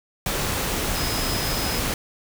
sine tone in noise, 5080 Hz, D#8, 35 cents sharp, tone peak -31 dBFS, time 0.95-1.79 s, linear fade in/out 2 ms, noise pink, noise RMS -25 dBFS, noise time 0.26-1.94 s, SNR -9 dB, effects none

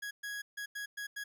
40% pulse tone bursts at uneven times, 1661.2 Hz, G#6, in tune, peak -37 dBFS, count 6, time 0.02-0.11 / 0.23-0.42 / 0.57-0.66 / 0.75-0.86 / 0.97-1.07 / 1.16-1.24 s, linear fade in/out 10 ms, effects none

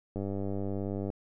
click train, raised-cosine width 2 ms, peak -22 dBFS, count 94, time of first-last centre 0.16-1.101 s, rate 98.8 Hz, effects none

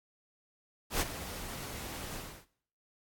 pink noise with ADSR envelope, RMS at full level -28 dBFS, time 0.9-2.46 s, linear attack 110 ms, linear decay 29 ms, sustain -14 dB, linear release 310 ms, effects noise-tail reverb RT60 0.6 s tail -19 dB re dry + AAC 64 kbps

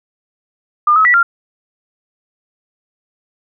sine tone with pitch steps, 1206 / 1284 / 1951 / 1388 Hz, D6 / E6 / B6 / F6, +46 / -46 / -22 / -11 cents, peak -7 dBFS, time 0.87-1.23 s, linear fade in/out 5 ms, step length 90 ms, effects none

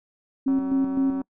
sine tone with tremolo, 269.1 Hz, C4, 49 cents sharp, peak -18 dBFS, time 0.46-1.22 s, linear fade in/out 10 ms, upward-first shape square, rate 3.9 Hz, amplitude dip 50%
click train, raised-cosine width 1 ms, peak -26 dBFS, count 140, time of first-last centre 0.48-1.215 s, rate 189 Hz
effects noise-tail reverb RT60 0.1 s tail -24 dB re dry

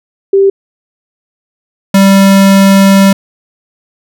sine / square tone pair in turn, 392 / 195.38 Hz, G4 / G3, 0 / -5 cents, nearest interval octave, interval 1205 cents, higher first, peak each -3 dBFS, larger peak neither, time 0.33-0.5 / 1.94-3.13 s, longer second, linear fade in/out 5 ms, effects none

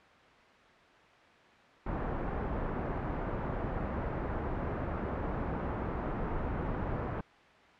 pink low-pass noise, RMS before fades -35 dBFS, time 1.86-7.21 s, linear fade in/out 5 ms, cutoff 1300 Hz, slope 12 dB/octave, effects white hiss -57 dBFS RMS until 7.79 s + low-pass 2000 Hz 12 dB/octave

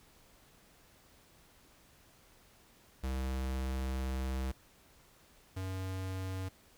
square tone pair in turn, 65.41 / 94.18 Hz, C2 / F#2, 0 / +31 cents, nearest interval tritone, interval 631 cents, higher second, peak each -34 / -37 dBFS, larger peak first, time 3.03-4.52 / 5.56-6.49 s, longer first, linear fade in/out 10 ms, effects pink hiss -63 dBFS RMS until 6.77 s

